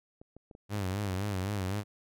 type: clicks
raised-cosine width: 2 ms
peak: -36 dBFS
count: 7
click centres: 0.215 / 0.366 / 0.512 / 0.551 / 0.757 / 1.047 / 1.138 s
type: tone with vibrato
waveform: sawtooth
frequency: 98 Hz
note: G2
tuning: in tune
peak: -27 dBFS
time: 0.69-1.84 s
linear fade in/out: 50 ms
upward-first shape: sine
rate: 3.9 Hz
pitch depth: 110 cents each way
effects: none